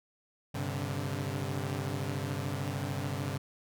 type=chord; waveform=sawtooth; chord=G suspended fourth; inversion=none; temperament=equal with one note detuned; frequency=98 / 130.81 / 144.31 Hz; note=G2 / C3 / D3; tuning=0 / 0 / -30 cents; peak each=-33 dBFS; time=0.54-3.38 s; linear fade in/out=10 ms; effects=none